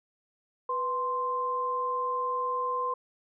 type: tone pair together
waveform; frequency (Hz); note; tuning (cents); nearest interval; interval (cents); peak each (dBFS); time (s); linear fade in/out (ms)
sine; 493.9 / 1044; B4 / C6; 0 / -4; octave + minor second; 1296; -34 / -28; 0.69-2.94; 5
effects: none